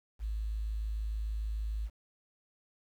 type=tone with quantisation; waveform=sine; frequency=53.4 Hz; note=G#1; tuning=49 cents sharp; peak=-32 dBFS; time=0.19-1.9 s; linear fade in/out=50 ms; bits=10; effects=none